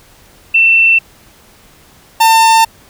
sine / 45% pulse tone pair in turn, 2685 / 899.1 Hz, E7 / A5, +31 / +37 cents, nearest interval octave + perfect fifth, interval 1894 cents, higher first, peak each -5 dBFS, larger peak neither, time 0.54-0.99 / 2.2-2.65 s, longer neither, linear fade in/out 10 ms, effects pink hiss -44 dBFS RMS until 2.89 s

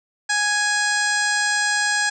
harmonic tone, 830.6 Hz, G#5, in tune, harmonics 1 / 2 / 3 / 4 / 5 / 6 / 7 / 8 / 9 / 10, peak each -27 / -20 / -33 / -33 / -31 / -29 / -34 / -34 / -28 / -33 dBFS, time 0.29-2.1 s, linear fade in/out 10 ms, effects none

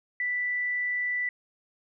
sine tone, 1975.5 Hz, B6, in tune, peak -26 dBFS, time 0.2-1.29 s, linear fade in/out 2 ms, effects none

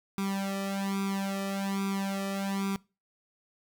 sawtooth tone with flanger, 196 Hz, G3, in tune, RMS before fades -32 dBFS, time 0.18-2.76 s, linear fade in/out 0 ms, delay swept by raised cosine 0.83 to 1.63 ms, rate 1.2 Hz, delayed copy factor +1, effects noise-tail reverb RT60 0.3 s tail -23 dB re dry

